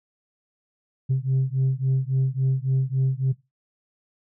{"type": "beating tone pair", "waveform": "sine", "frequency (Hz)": [130.81, 134.41], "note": ["C3", "C3"], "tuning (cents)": [0, 47], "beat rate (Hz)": 3.6, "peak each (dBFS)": -21, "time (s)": [1.09, 3.33], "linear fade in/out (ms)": 20, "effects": ["noise-tail reverb RT60 0.2 s tail -17 dB re dry", "tanh soft clip ceiling -16 dBFS"]}